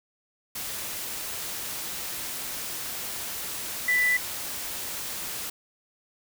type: tone in noise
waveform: sine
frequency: 1984 Hz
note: B6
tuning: 7 cents sharp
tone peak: -20 dBFS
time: 3.88-4.17 s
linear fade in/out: 5 ms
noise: white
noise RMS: -34 dBFS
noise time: 0.55-5.5 s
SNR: +11 dB
effects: none